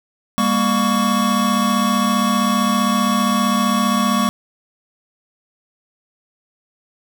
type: tone cluster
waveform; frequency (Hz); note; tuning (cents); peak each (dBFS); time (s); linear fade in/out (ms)
square; 200.5 / 235.8 / 1122; G3 / A#3 / C#6; +39 / +20 / +21; -20; 0.38-4.29; 0
effects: none